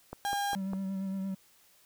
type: click train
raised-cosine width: 1 ms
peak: -25 dBFS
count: 4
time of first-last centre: 0.13-0.734 s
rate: 4.97 Hz
type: tone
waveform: 35% pulse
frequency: 807 Hz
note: G#5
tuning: 50 cents flat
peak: -28 dBFS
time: 0.25-0.55 s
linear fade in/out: 0 ms
type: tone with vibrato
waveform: triangle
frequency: 192.6 Hz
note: G3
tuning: 30 cents flat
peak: -30 dBFS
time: 0.55-1.35 s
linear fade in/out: 10 ms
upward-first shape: sine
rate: 8.7 Hz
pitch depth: 25 cents each way
effects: white hiss -63 dBFS RMS until 1.85 s